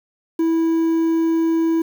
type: tone with quantisation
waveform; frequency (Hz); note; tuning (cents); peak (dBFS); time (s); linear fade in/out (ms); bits
triangle; 327.7; E4; -10; -13; 0.39-1.82; 5; 7
effects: none